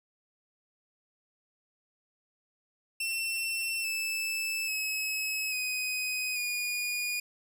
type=tone with pitch steps; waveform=sawtooth; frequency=2696 / 2631 / 2568 / 2507 / 2447 Hz; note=E7 / E7 / E7 / D#7 / D#7; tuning=+38 / -4 / -46 / +12 / -29 cents; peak=-27 dBFS; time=3-7.2 s; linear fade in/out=5 ms; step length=840 ms; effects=10-bit